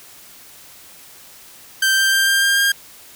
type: tone with pitch steps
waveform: sawtooth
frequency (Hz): 1564 / 1573.1 / 1582.2 / 1591.3 / 1600.6 / 1609.8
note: G6 / G6 / G6 / G6 / G6 / G6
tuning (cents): -4 / +6 / +16 / +26 / +36 / +46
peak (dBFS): -10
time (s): 1.82-2.72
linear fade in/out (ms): 5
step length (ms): 150
effects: white hiss -43 dBFS RMS until 3.15 s